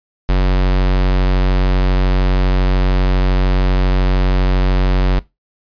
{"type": "tone", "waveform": "square", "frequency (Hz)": 46.41, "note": "F#1", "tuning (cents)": 6, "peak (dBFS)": -11, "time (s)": [0.29, 5.19], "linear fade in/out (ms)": 0, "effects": ["noise-tail reverb RT60 0.2 s tail -20 dB re dry", "resampled to 11025 Hz"]}